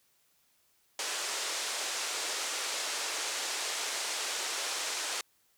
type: band-pass noise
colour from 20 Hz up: white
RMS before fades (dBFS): -35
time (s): 0.99-5.21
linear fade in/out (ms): 2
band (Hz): 380 to 8000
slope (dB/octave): 24
effects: white hiss -70 dBFS RMS until 5.57 s

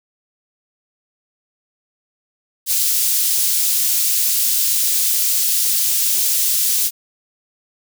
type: high-pass noise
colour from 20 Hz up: white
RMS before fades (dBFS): -17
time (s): 2.66-6.91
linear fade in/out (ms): 50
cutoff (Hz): 4500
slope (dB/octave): 12
effects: none

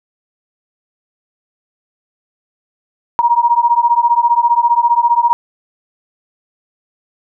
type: beating tone pair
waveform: sine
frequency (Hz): 940 / 955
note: A#5 / A#5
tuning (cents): +14 / +42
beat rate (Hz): 15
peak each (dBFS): -12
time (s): 3.19-5.33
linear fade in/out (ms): 0
effects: none

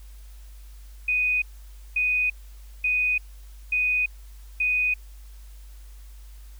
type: tone bursts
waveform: sine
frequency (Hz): 2489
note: D#7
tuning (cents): 0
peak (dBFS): -20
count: 5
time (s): 1.08-4.94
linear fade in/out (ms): 5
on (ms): 340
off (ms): 540
effects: added 50 Hz sine -41 dBFS peak until 6.59 s + white hiss -57 dBFS RMS until 6.59 s

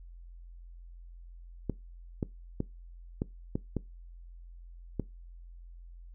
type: clicks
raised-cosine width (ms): 3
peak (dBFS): -17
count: 7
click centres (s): 1.697 / 2.228 / 2.604 / 3.219 / 3.555 / 3.767 / 4.997
effects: noise-tail reverb RT60 0.2 s tail -21 dB re dry + added 43 Hz sine -46 dBFS peak until 6.14 s

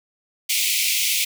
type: high-pass noise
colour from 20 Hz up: pink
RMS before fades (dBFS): -21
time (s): 0.49-1.25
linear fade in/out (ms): 10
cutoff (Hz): 2100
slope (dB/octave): 96
effects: none

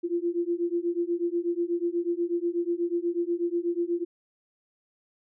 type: beating tone pair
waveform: sine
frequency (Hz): 340.8 / 349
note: F4 / F4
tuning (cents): -42 / -1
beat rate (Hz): 8.2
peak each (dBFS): -28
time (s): 0.03-4.05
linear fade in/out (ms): 20
effects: none

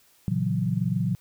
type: chord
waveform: sine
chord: F# dominant seventh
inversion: first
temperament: equal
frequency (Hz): 116.54 / 138.59 / 164.81 / 185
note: A#2 / C#3 / E3 / F#3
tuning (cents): 0 / 0 / 0 / 0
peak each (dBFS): -28 / -30 / -28 / -27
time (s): 0.28-1.15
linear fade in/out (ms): 0
effects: white hiss -60 dBFS RMS until 1.2 s

